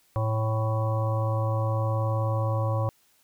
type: harmonic tone with a mistuned harmonic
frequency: 110.1 Hz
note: A2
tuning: 2 cents sharp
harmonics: 1 / 3 / 5 / 7 / 9 / 10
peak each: -24 / -40 / -31 / -38 / -36 / -37 dBFS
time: 0.16-2.89 s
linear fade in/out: 0 ms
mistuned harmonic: 10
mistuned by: +22 cents
effects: white hiss -64 dBFS RMS until 3.23 s